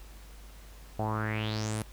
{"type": "tone with low-pass filter sweep", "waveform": "sawtooth", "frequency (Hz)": 108.2, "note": "A2", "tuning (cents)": -29, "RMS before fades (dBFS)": -32, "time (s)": [0.99, 1.82], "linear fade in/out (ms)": 0, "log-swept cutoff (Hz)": [690, 11000], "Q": 5.7, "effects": ["added 50 Hz sine -47 dBFS peak until 1.92 s", "pink hiss -55 dBFS RMS until 1.92 s"]}